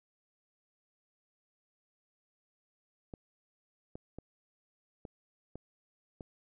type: clicks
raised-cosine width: 2 ms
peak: -30 dBFS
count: 6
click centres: 3.138 / 3.955 / 4.186 / 5.052 / 5.556 / 6.208 s
effects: none